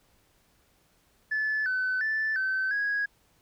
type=tone with pitch steps; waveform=sine; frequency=1734 / 1513 / 1757 / 1536 / 1656 Hz; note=A6 / F#6 / A6 / G6 / G#6; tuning=-26 / +38 / -3 / -36 / -5 cents; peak=-24 dBFS; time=1.31-3.06 s; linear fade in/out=10 ms; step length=350 ms; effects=tanh soft clip ceiling -22 dBFS + pink hiss -66 dBFS RMS until 3.41 s